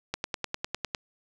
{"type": "click train", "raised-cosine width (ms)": 0.2, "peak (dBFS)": -12, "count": 9, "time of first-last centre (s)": [0.14, 0.948], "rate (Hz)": 9.9, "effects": []}